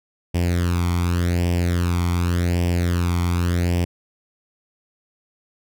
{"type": "tone with flanger", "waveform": "sawtooth", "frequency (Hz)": 87.3, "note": "F2", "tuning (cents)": 0, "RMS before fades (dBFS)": -20, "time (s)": [0.34, 3.85], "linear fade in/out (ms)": 10, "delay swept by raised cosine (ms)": [0.37, 0.9], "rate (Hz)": 0.87, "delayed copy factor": 0.75, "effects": []}